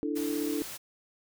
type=chord; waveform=sine; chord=D suspended second; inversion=none; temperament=equal; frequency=293.7 / 329.6 / 440 Hz; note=D4 / E4 / A4; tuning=0 / 0 / 0 cents; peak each=-31 / -34 / -35 dBFS; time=0.03-0.62 s; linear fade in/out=0 ms
type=noise; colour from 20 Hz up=white; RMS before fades=-41 dBFS; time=0.15-0.78 s; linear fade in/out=20 ms
effects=none